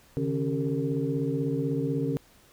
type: tone cluster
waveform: sine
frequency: 138.7 / 154.8 / 275.1 / 391.6 / 455.6 Hz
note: C#3 / D#3 / C#4 / G4 / A#4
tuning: +1 / -9 / -13 / -2 / -40 cents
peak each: -31 / -32 / -29 / -35 / -32 dBFS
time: 0.17-2.17 s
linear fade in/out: 0 ms
effects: tanh soft clip ceiling -14 dBFS + pink hiss -58 dBFS RMS until 2.52 s